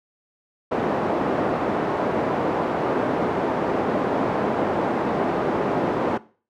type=band-pass noise; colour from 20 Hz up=pink; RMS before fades=-23 dBFS; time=0.71-6.18 s; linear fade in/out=10 ms; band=270 to 880 Hz; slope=12 dB/octave; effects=noise-tail reverb RT60 0.4 s tail -19 dB re dry